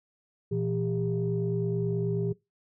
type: tone cluster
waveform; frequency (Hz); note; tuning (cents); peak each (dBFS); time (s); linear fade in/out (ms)
sine; 118.4 / 167.8 / 400.8; A#2 / E3 / G4; +27 / +31 / +38; -30; 0.51-2.33; 10
effects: noise-tail reverb RT60 0.2 s tail -20 dB re dry + tanh soft clip ceiling -18 dBFS

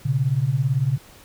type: beating tone pair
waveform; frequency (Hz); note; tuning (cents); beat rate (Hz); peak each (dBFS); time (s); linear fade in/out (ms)
sine; 121.2 / 139.2; B2 / C#3; -32 / +8; 18; -22 / -20; 0.05-0.98; 10
effects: pink hiss -48 dBFS RMS until 1.24 s

